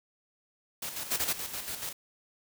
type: noise with tremolo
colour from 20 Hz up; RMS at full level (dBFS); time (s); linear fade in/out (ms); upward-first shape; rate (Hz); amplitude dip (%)
white; -36; 0.82-1.93; 5; square; 7; 50
type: noise bursts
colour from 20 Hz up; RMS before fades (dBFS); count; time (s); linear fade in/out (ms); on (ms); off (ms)
white; -29; 3; 1.11-1.332; 10; 56; 27
effects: none